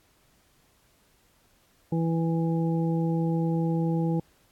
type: harmonic tone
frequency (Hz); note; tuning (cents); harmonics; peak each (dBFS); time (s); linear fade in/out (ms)
164.81; E3; 0; 1 / 2 / 3 / 5; -24 / -30 / -34 / -38; 1.92-4.2; 5
effects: pink hiss -64 dBFS RMS until 4.51 s + AAC 64 kbps